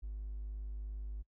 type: tone with hard clipping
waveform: triangle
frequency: 51.4 Hz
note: G#1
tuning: 17 cents flat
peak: -39 dBFS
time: 0.02-1.23 s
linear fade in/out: 20 ms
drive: 3 dB
effects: noise-tail reverb RT60 0.1 s tail -26 dB re dry